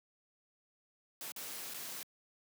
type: noise with dropouts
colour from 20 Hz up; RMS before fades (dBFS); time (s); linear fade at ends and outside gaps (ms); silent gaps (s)
white; -44; 1.21-2.03; 1; 1.319-1.362 / 1.738-1.743
effects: high-pass 150 Hz 12 dB/octave